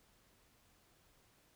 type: silence
effects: pink hiss -70 dBFS RMS until 1.55 s